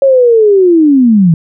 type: linear sweep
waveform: sine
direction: down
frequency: 554.4 to 155.56 Hz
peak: -3 dBFS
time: 0.02-1.34 s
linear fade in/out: 2 ms
effects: none